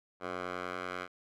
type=tone with band-pass filter sweep; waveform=10% pulse; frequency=90.2 Hz; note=F#2; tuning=44 cents flat; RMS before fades=-39 dBFS; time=0.2-1.08 s; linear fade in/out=50 ms; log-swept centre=1000 to 1500 Hz; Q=1.2; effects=none